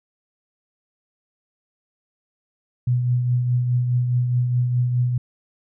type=tone with tremolo; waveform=sine; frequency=123.47 Hz; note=B2; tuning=in tune; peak=-15 dBFS; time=2.87-5.18 s; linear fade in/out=5 ms; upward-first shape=triangle; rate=4.8 Hz; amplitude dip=45%; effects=none